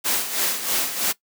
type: noise with tremolo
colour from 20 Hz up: white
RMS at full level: -21 dBFS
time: 0.04-1.13 s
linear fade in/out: 20 ms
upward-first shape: sine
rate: 3.1 Hz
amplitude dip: 65%
effects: noise-tail reverb RT60 0.1 s tail -19 dB re dry + high-pass 200 Hz 12 dB/octave